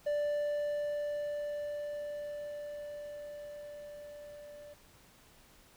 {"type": "tone with level ramp", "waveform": "triangle", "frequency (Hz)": 587.3, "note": "D5", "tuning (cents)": 0, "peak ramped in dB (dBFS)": [-27, -46], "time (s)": [0.06, 4.74], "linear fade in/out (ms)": 10, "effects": ["pink hiss -61 dBFS RMS until 5.76 s"]}